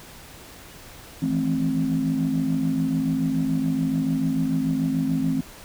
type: tone cluster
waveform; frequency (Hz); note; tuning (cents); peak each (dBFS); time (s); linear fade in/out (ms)
sine; 162.1 / 169 / 216.5 / 263.2; E3 / E3 / A3 / C4; -29 / +43 / -28 / +10; -26 / -29 / -28 / -22; 1.22-5.41; 5
effects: tanh soft clip ceiling -13 dBFS + pink hiss -44 dBFS RMS until 5.64 s

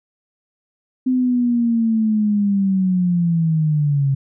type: linear sweep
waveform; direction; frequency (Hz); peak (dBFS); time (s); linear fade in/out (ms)
sine; down; 257.9 to 135; -14; 1.06-4.15; 10
effects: none

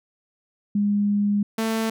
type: tone pair in turn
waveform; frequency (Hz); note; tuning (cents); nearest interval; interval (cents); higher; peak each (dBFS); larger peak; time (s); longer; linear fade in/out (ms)
sine / sawtooth; 204.6 / 223.1; G#3 / A3; -26 / +24; minor second; 150; second; -18; neither; 0.75-1.43 / 1.58-1.9; first; 5
effects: none

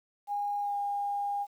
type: tone with pitch glide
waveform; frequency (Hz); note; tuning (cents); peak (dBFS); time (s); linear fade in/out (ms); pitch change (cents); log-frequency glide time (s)
sine; 817 to 810; G#5 to G#5; -29 to -43; -29; 0.27-1.47; 50; -14; 0.59-0.77
effects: 10-bit

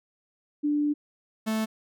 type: tone pair in turn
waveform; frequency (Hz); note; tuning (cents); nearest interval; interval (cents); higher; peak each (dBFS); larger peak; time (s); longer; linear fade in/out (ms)
sine / 45% pulse; 294.5 / 219.4; D4 / A3; +5 / -5; perfect fourth; 510; first; -22 / -25; first; 0.63-0.94 / 1.46-1.66; first; 20
effects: none

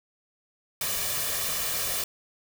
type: noise with comb filter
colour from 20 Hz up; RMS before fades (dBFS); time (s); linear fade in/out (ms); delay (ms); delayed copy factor
white; -29; 0.81-2.04; 2; 1.7; +0.55
effects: none

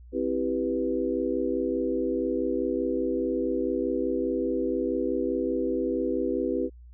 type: chord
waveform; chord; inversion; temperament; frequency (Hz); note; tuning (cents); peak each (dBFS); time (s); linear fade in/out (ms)
sine; C major seventh; none; equal with one note detuned; 261.6 / 327.2 / 392 / 493.9; C4 / E4 / G4 / B4; 0 / -13 / 0 / 0; -30; 0.12-6.7; 50
effects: added 60 Hz sine -45 dBFS peak until 6.93 s

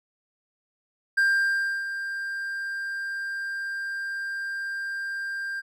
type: tone with ADSR envelope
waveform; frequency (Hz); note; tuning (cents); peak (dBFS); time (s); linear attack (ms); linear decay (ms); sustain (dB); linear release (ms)
triangle; 1591; G6; +25; -16; 1.17-5.62; 11; 660; -11; 32
effects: none

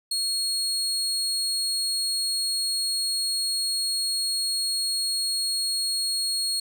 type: tone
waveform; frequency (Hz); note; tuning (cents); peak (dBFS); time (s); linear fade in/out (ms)
30% pulse; 4300; C8; +47; -21; 0.11-6.6; 5
effects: none

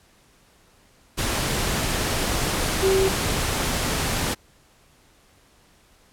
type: tone in noise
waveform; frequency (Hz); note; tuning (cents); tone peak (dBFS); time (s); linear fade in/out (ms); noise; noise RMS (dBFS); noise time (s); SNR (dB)
sine; 383.8; G4; -37; -17; 2.82-3.09; 20; pink; -24; 1.17-4.35; +4
effects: pink hiss -57 dBFS RMS until 6.12 s + low-pass 12000 Hz 12 dB/octave

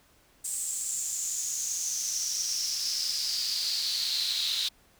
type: noise with high-pass filter sweep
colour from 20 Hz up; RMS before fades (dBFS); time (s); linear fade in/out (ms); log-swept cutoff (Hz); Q
brown; -31; 0.44-4.69; 10; 8100 to 3800; 7.2
effects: pink hiss -62 dBFS RMS until 4.99 s

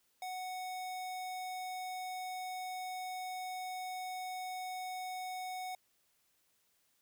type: tone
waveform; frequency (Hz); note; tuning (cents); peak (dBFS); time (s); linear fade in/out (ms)
square; 740; F#5; 0; -40; 0.22-5.75; 2
effects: white hiss -75 dBFS RMS until 7.01 s

